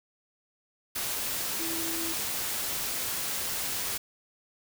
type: tone in noise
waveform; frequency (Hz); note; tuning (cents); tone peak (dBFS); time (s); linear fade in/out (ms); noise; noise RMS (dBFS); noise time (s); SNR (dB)
sine; 329.6; E4; 0; -36; 1.59-2.13; 10; white; -32; 0.95-3.98; -7
effects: none